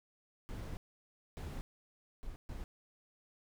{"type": "noise bursts at uneven times", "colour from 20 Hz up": "brown", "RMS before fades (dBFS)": -43, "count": 4, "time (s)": [[0.49, 0.77], [1.37, 1.61], [2.23, 2.36], [2.49, 2.64]], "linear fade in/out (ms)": 0, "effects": []}